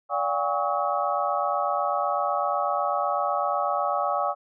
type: tone cluster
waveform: sine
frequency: 582 / 717 / 805 / 1119 / 1282 Hz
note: D5 / F5 / G5 / C#6 / E6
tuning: -16 / +45 / +46 / +16 / -49 cents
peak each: -29 dBFS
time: 0.09-4.35 s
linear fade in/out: 50 ms
effects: none